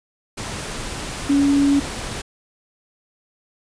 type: tone in noise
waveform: sine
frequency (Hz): 281.7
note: C#4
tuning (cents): +28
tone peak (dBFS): -13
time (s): 1.29-1.8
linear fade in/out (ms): 10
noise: pink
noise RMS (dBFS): -29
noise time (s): 0.37-2.22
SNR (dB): +13
effects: resampled to 22050 Hz